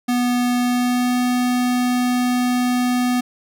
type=tone with pitch glide; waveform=square; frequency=245.4 to 247.7 Hz; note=B3 to B3; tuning=-11 to +5 cents; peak=-17 dBFS; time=0.08-3.21 s; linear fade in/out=10 ms; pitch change=+16 cents; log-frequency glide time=0.57-1.17 s; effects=none